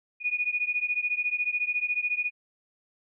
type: beating tone pair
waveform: sine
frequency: 2455 / 2469 Hz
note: D#7 / D#7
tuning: -24 / -14 cents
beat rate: 14 Hz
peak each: -28 / -29 dBFS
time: 0.2-2.31 s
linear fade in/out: 50 ms
effects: none